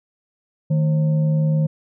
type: tone with frequency modulation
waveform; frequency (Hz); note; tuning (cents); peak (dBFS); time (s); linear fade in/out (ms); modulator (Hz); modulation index
sine; 155.56; D#3; 0; -15; 0.7-1.67; 10; 378; 0.36
effects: none